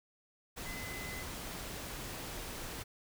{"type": "tone in noise", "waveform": "sine", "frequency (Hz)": 2030, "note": "B6", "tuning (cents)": 47, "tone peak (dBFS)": -45, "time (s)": [0.65, 1.24], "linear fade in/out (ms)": 20, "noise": "pink", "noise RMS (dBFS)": -43, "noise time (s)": [0.56, 2.84], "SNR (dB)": -5, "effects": []}